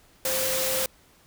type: tone in noise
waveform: sine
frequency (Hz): 523.3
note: C5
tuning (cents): 0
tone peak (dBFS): -29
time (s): 0.25-0.86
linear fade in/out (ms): 2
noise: white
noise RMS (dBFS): -27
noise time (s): 0.25-0.86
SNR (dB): -5
effects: pink hiss -58 dBFS RMS until 1.26 s